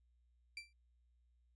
30% pulse tone with exponential decay, 2349 Hz, D7, in tune, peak -39 dBFS, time 0.57-0.73 s, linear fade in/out 2 ms, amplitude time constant 34 ms, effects added 60 Hz sine -70 dBFS peak until 1.55 s + resampled to 22050 Hz

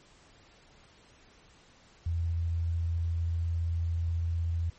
sine tone, 83.9 Hz, E2, 31 cents sharp, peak -27 dBFS, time 2.06-4.7 s, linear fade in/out 5 ms, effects pink hiss -59 dBFS RMS until 4.78 s + MP3 32 kbps

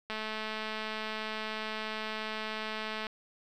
click train, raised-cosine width 0.3 ms, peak -21 dBFS, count 645, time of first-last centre 0.1-3.068 s, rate 217 Hz, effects 10-bit

